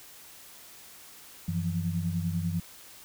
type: tone cluster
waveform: sine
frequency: 94 / 166.4 / 176.5 Hz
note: F#2 / E3 / F3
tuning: +28 / +17 / +19 cents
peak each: -32 / -30 / -34 dBFS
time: 1.48-2.6 s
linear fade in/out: 5 ms
effects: white hiss -50 dBFS RMS until 3.04 s